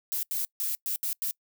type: noise bursts at uneven times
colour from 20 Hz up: violet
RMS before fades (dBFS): -30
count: 6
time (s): 0.12-0.23 / 0.31-0.45 / 0.6-0.75 / 0.86-0.96 / 1.03-1.13 / 1.22-1.31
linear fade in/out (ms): 0
effects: noise-tail reverb RT60 0.1 s tail -25 dB re dry